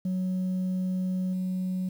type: tone with level steps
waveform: sine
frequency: 185 Hz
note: F#3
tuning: in tune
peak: -23 / -25 dBFS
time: 0.05-1.89 s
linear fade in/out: 5 ms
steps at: 1.33 s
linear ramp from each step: 5 ms
effects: tanh soft clip ceiling -25 dBFS + 9-bit